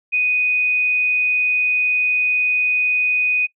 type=tone; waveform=sine; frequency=2489 Hz; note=D#7; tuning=in tune; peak=-15 dBFS; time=0.12-3.47 s; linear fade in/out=20 ms; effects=noise-tail reverb RT60 0.1 s tail -21 dB re dry